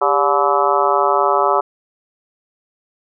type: harmonic tone with a mistuned harmonic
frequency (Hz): 143.9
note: D3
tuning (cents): -35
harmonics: 3 / 4 / 5 / 6 / 7 / 8 / 9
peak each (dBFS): -20 / -20 / -20 / -20 / -20 / -20 / -20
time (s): 0.01-1.61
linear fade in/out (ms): 10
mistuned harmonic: 3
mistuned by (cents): -130
effects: none